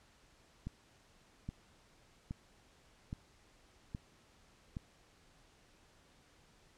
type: click train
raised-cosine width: 5 ms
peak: -28 dBFS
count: 6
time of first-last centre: 0.67-4.768 s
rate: 1.22 Hz
effects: pink hiss -66 dBFS RMS until 6.77 s + low-pass 8000 Hz 12 dB/octave